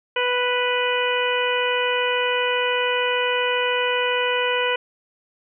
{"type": "harmonic tone", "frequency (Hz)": 493.9, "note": "B4", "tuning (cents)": 0, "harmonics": [1, 2, 3, 4, 5, 6], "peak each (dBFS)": [-23, -26, -27, -29, -27, -27], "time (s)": [0.16, 4.76], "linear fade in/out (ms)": 5, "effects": []}